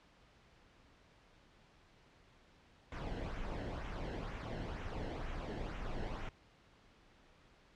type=noise with flanger; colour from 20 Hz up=brown; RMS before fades=-42 dBFS; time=2.92-6.29 s; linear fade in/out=2 ms; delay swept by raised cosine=0.21 to 0.86 ms; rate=2.1 Hz; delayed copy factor=-0.55; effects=pink hiss -65 dBFS RMS until 7.75 s + low-pass 4000 Hz 12 dB/octave

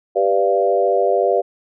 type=chord; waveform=sine; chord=G dominant seventh; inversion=none; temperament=equal with one note detuned; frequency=392 / 493.9 / 587.3 / 690 Hz; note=G4 / B4 / D5 / F5; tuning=0 / 0 / 0 / -21 cents; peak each=-19 dBFS; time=0.15-1.42 s; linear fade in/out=20 ms; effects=none

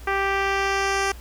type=tone with low-pass filter sweep; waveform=10% pulse; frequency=392 Hz; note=G4; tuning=in tune; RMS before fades=-23 dBFS; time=0.07-1.12 s; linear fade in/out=5 ms; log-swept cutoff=2100 to 8200 Hz; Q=0.98; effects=added 60 Hz sine -38 dBFS peak until 1.2 s + pink hiss -48 dBFS RMS until 1.2 s

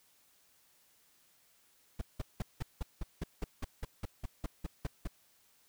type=noise bursts; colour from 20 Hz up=brown; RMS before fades=-35 dBFS; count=16; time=1.99-5.074 s; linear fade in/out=5 ms; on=24 ms; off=180 ms; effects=white hiss -68 dBFS RMS until 5.68 s

